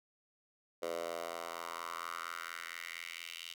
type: tone with high-pass filter sweep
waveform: 10% pulse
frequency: 84.3 Hz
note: E2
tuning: 39 cents sharp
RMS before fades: -43 dBFS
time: 0.82-3.54 s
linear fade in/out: 10 ms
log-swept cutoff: 520 to 3000 Hz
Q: 3.1
effects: none